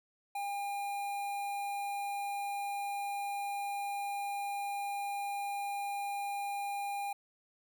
square tone with notch filter, 805 Hz, G5, 46 cents sharp, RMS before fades -37 dBFS, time 0.35-7.13 s, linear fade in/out 5 ms, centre 5300 Hz, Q 1.1, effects none

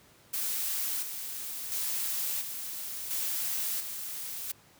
blue noise with tremolo, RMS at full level -32 dBFS, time 0.33-4.52 s, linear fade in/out 10 ms, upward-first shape square, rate 0.72 Hz, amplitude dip 50%, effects pink hiss -59 dBFS RMS until 4.79 s + high-pass 80 Hz 12 dB/octave

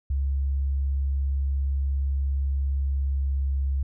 sine tone with pitch glide, 68.6 to 68.17 Hz, C#2 to C#2, -17 to -28 cents, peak -22 dBFS, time 0.1-3.83 s, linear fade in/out 5 ms, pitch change -11 cents, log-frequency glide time 2.82-3.56 s, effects none

